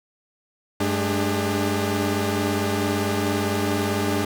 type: tone cluster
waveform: sawtooth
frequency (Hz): 97.9 / 213.6 / 296.1 / 402.7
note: G2 / G#3 / D4 / G4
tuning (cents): -2 / +49 / +14 / +47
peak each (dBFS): -23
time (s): 0.8-4.25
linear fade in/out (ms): 5
effects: none